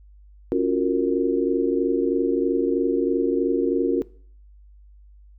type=chord; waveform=sine; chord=Gb major seventh; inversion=second; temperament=just; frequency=277.5 / 346.9 / 370 / 462.5 Hz; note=Db4 / F4 / Gb4 / Bb4; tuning=+2 / -12 / 0 / -14 cents; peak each=-24 dBFS; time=0.52-4.02 s; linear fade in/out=0 ms; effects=noise-tail reverb RT60 0.5 s tail -20 dB re dry + added 50 Hz sine -46 dBFS peak until 5.38 s